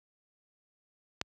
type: click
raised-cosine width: 0.2 ms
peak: -13 dBFS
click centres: 1.214 s
effects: high-pass 60 Hz 12 dB/octave